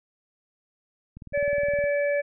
click train, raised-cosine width 5 ms, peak -29 dBFS, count 14, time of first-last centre 1.17-1.84 s, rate 19.4 Hz
harmonic tone, 575 Hz, D5, 37 cents flat, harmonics 1 / 3 / 4, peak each -22 / -32 / -34 dBFS, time 1.33-2.22 s, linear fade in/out 20 ms
effects none

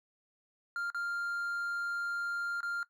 triangle tone with dropouts, 1396.9 Hz, F6, in tune, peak -31 dBFS, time 0.76-2.83 s, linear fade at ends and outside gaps 1 ms, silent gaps 0.902-0.946 / 2.606-2.63 s, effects noise-tail reverb RT60 0.1 s tail -17 dB re dry

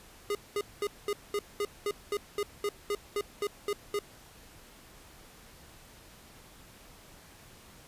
square tone bursts, 410 Hz, G#4, 22 cents flat, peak -29 dBFS, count 15, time 0.3-3.99 s, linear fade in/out 2 ms, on 50 ms, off 210 ms, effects pink hiss -54 dBFS RMS until 7.87 s + resampled to 32000 Hz

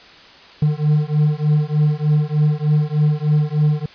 triangle beating tone pair, 149 / 152.3 Hz, D3 / D#3, +25 / -37 cents, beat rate 3.3 Hz, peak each -15 dBFS, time 0.62-3.86 s, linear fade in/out 5 ms, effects white hiss -43 dBFS RMS until 3.94 s + resampled to 11025 Hz

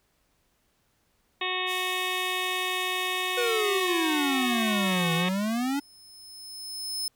harmonic tone, 368.1 Hz, F#4, 9 cents flat, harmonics 1 / 2 / 3 / 5 / 6 / 7 / 8 / 9 / 10, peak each -36 / -37 / -34 / -35 / -36 / -34 / -38 / -39 / -34 dBFS, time 1.41-5.29 s, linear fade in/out 5 ms
white band-pass noise, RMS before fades -42 dBFS, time 1.66-5.25 s, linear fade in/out 50 ms, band 4100 to 13000 Hz, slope 24 dB/octave
square exponential two-way sweep, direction down then up, 494.4 to 162.2 to 289.6 Hz, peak -26 dBFS, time 3.37-5.8 s, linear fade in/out 10 ms, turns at 5.14 s
sawtooth tone with exponential growth, 5210 Hz, E8, 21 cents flat, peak -25 dBFS, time 5.14-7.08 s, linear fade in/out 2 ms, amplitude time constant 420 ms
effects pink hiss -70 dBFS RMS until 7.15 s

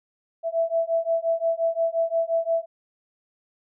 sine beating tone pair, 659.3 / 665 Hz, E5 / E5, 0 / +15 cents, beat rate 5.7 Hz, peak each -24 / -24 dBFS, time 0.43-2.66 s, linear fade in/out 50 ms, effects none

